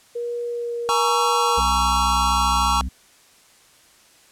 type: tone with vibrato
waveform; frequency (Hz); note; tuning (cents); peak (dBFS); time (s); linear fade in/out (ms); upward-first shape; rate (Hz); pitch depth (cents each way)
sine; 475.1; A#4; +33; -24; 0.15-1.6; 10; sine; 1.1; 9
type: chord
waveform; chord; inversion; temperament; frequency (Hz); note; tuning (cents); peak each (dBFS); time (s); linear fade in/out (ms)
square; A# half-diminished seventh; third; just; 839.1 / 932.3 / 1118.8 / 1342.6; G#5 / A#5 / C#6 / E6; +18 / 0 / +16 / +31; -26 / -24 / -22 / -25; 0.89-2.81; 0
type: harmonic tone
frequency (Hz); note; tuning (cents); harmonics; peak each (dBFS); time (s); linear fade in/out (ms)
63.9; C2; -40; 1 / 3 / 4; -24 / -34 / -38; 1.57-2.89; 10
effects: white hiss -53 dBFS RMS until 4.31 s + low-pass 10000 Hz 12 dB/octave